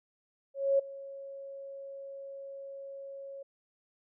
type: tone with ADSR envelope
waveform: sine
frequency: 550 Hz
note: C#5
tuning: 14 cents flat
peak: -21 dBFS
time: 0.54-3.43 s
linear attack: 250 ms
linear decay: 8 ms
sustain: -20 dB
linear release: 8 ms
effects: none